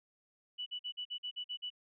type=tone bursts; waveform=sine; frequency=2960 Hz; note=F#7; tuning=in tune; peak=-37 dBFS; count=9; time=0.58-1.703 s; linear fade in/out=20 ms; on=83 ms; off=47 ms; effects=none